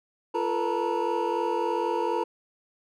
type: tone cluster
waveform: triangle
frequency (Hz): 343.8 / 441.8 / 485.6 / 894 / 957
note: F4 / A4 / B4 / A5 / A#5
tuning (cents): -27 / +7 / -29 / +27 / +45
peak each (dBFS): -29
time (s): 0.34-2.24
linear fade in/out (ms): 10
effects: none